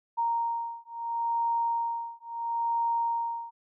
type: beating tone pair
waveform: sine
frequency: 930 / 930.74 Hz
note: A#5 / A#5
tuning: -4 / -3 cents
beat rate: 0.74 Hz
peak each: -30 dBFS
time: 0.17-3.51 s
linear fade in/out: 20 ms
effects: none